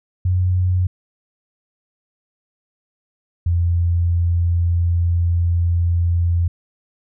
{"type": "tone pair in turn", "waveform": "sine", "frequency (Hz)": [91.1, 85.92], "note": ["F#2", "F2"], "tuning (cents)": [-26, -28], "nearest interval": "minor second", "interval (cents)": 102, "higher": "first", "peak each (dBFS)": -14, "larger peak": "neither", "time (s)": [[0.25, 0.87], [3.46, 6.48]], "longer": "second", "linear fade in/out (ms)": 5, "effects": []}